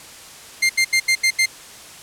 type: tone bursts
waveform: sawtooth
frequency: 2101 Hz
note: C7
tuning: 7 cents sharp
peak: -10 dBFS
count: 6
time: 0.62-1.46 s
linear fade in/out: 10 ms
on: 75 ms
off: 78 ms
effects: white hiss -40 dBFS RMS until 2.02 s + low-pass 10000 Hz 12 dB/octave